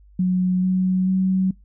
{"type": "tone with pitch steps", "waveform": "sine", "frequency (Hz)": [183.2, 185.65, 188.13], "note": ["F#3", "F#3", "F#3"], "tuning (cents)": [-17, 6, 29], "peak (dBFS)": -16, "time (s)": [0.19, 1.51], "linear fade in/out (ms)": 5, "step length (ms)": 440, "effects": ["noise-tail reverb RT60 0.2 s tail -25 dB re dry", "added 50 Hz sine -47 dBFS peak until 1.64 s"]}